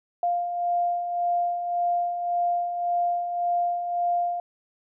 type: beating tone pair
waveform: sine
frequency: 698.5 / 700.3 Hz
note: F5 / F5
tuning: 0 / +5 cents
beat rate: 1.8 Hz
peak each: -32 / -23 dBFS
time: 0.23-4.4 s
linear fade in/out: 2 ms
effects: none